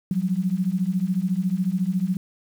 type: beating tone pair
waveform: sine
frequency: 177 / 191 Hz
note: F3 / G3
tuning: +23 / -45 cents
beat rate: 14 Hz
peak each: -24 / -23 dBFS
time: 0.11-2.17 s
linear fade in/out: 2 ms
effects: 8-bit